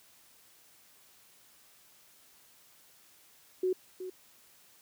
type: tone with echo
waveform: sine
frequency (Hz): 370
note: F#4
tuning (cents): 0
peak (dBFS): -26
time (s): 3.63-3.73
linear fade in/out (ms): 5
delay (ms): 370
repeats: 1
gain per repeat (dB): -11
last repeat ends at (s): 4.1
effects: white hiss -61 dBFS RMS until 4.81 s + high-pass 60 Hz 12 dB/octave